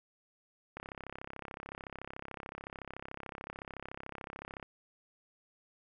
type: click train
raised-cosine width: 0.5 ms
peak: -27 dBFS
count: 131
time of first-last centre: 0.77-4.628 s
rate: 33.7 Hz
effects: none